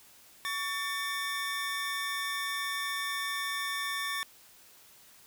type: tone pair together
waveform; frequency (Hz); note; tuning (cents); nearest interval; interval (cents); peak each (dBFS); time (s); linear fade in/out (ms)
25% pulse; 1126 / 1787.4; C#6 / A6; +27 / +27; minor sixth; 800; -32 / -30; 0.45-4.23; 0
effects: white hiss -57 dBFS RMS until 5.26 s